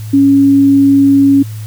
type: tone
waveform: sine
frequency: 277.2 Hz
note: C#4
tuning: in tune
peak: -4 dBFS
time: 0.13-1.43 s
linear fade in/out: 10 ms
effects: added 108 Hz sine -21 dBFS peak until 1.66 s + white hiss -38 dBFS RMS until 1.66 s